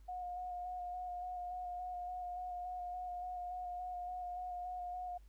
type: tone with vibrato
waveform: sine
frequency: 720 Hz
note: F#5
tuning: 47 cents flat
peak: -40 dBFS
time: 0.08-5.18 s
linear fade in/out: 10 ms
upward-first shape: square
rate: 3.5 Hz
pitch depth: 15 cents each way
effects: added 50 Hz sine -56 dBFS peak until 5.28 s + pink hiss -75 dBFS RMS until 5.28 s